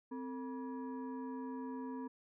sine tone with frequency modulation, 259.6 Hz, C4, 13 cents flat, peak -40 dBFS, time 0.11-2.08 s, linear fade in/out 10 ms, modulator 709 Hz, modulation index 0.75, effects none

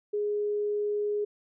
sine tone, 415.3 Hz, G#4, in tune, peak -26 dBFS, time 0.13-1.25 s, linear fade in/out 10 ms, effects none

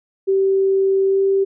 sine tone with pitch glide, 387.2 to 390.1 Hz, G4 to G4, -21 to -8 cents, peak -13 dBFS, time 0.27-1.45 s, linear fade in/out 20 ms, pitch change +13 cents, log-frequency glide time 1.06-1.21 s, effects none

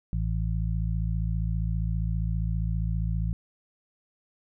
harmonic tone, 55 Hz, A1, in tune, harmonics 1 / 2 / 3, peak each -27 / -30 / -32 dBFS, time 0.13-3.33 s, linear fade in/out 0 ms, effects none

